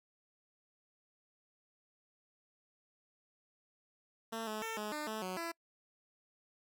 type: tone with pitch steps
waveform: 10% pulse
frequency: 225.7 / 215.3 / 448.7 / 211.5 / 301.2 / 217.9 / 185 / 335.2 Hz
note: A3 / A3 / A4 / G#3 / D4 / A3 / F#3 / E4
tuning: +44 / -37 / +34 / +32 / +44 / -17 / 0 / +29 cents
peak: -30 dBFS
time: 4.32-5.52 s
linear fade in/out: 10 ms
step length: 150 ms
effects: noise-tail reverb RT60 0.1 s tail -26 dB re dry